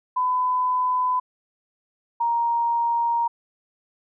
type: tone pair in turn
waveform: sine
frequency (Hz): 1005 / 936.5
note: B5 / A#5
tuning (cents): +30 / +8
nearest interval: minor second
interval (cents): 122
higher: first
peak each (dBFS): -19 / -19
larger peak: neither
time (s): 0.16-1.2 / 2.2-3.28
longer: second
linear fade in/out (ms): 10
effects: none